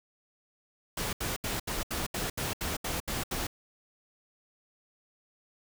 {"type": "noise bursts", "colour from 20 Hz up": "pink", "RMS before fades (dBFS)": -33, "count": 11, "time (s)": [0.97, 3.47], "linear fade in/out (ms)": 5, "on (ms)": 160, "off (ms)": 74, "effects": []}